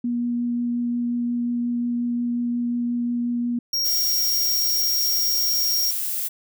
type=tone with vibrato; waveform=sine; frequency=239.9 Hz; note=A#3; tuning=50 cents sharp; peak=-21 dBFS; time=0.04-3.59 s; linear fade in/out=5 ms; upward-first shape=triangle; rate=5.6 Hz; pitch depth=9 cents each way
type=tone; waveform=square; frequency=5588 Hz; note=F8; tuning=in tune; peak=-21 dBFS; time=3.73-5.91 s; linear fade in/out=5 ms
type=noise; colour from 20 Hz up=violet; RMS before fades=-26 dBFS; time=3.84-6.29 s; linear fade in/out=20 ms
effects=none